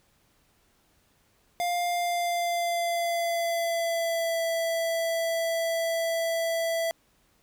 square tone with pitch glide, 702 to 662.6 Hz, F5 to E5, +9 to +9 cents, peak -26 dBFS, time 1.6-6.91 s, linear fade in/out 0 ms, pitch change -100 cents, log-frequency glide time 1.88-4.43 s, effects pink hiss -66 dBFS RMS until 7.42 s

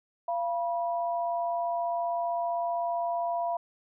sine tone pair together, 687 / 971.6 Hz, F5 / B5, -29 / -29 cents, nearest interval tritone, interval 600 cents, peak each -28 / -33 dBFS, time 0.28-3.57 s, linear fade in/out 5 ms, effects none

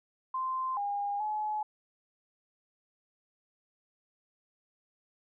sine tone with pitch steps, 1041 / 811 / 851 Hz, C6 / G#5 / G#5, -9 / -41 / +42 cents, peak -30 dBFS, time 0.34-1.63 s, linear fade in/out 5 ms, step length 430 ms, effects none

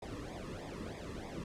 brown noise with flanger, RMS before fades -44 dBFS, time 0.02-1.44 s, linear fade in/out 5 ms, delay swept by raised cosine 0.68 to 1.36 ms, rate 3.2 Hz, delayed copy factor -0.9, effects low-pass 9000 Hz 12 dB/octave

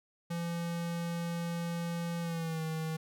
square tone with pitch glide, 170 to 159.53 Hz, F3 to D#3, -46 to +44 cents, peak -34 dBFS, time 0.3-2.97 s, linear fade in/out 10 ms, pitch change -110 cents, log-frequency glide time 2.21-2.62 s, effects none

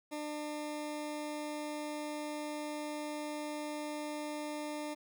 20% pulse tone, 300 Hz, D4, 37 cents sharp, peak -33 dBFS, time 0.11-4.95 s, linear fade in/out 20 ms, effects none

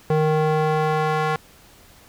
square tone with band-pass filter sweep, 155 Hz, D#3, 6 cents flat, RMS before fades -20 dBFS, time 0.1-1.36 s, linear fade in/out 2 ms, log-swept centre 480 to 1100 Hz, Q 1, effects pink hiss -50 dBFS RMS until 2.08 s

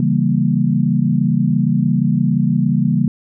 sine chord, C# diminished seventh, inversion none, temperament equal, 138.59 / 164.81 / 196 / 233.1 Hz, C#3 / E3 / G3 / Bb3, 0 / 0 / 0 / 0 cents, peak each -18 dBFS, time 0-3.08 s, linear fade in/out 2 ms, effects none

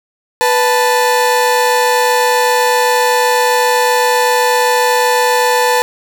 30% pulse tone pair together, 493.9 / 880 Hz, B4 / A5, 0 / 0 cents, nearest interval minor seventh, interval 1000 cents, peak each -10 dBFS, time 0.41-5.82 s, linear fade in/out 0 ms, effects 7-bit

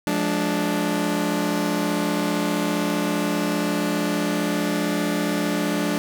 sawtooth chord, D diminished, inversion first, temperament just, 176.2 / 211.4 / 293.7 Hz, F3 / Ab3 / D4, +16 / +31 / 0 cents, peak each -23 / -22 / -20 dBFS, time 0.07-5.98 s, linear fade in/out 0 ms, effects none

